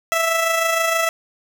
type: tone with amplitude modulation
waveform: 15% pulse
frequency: 659.3 Hz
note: E5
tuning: in tune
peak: -9 dBFS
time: 0.12-1.09 s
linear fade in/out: 0 ms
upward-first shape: sine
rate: 26.4 Hz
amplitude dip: 40%
effects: none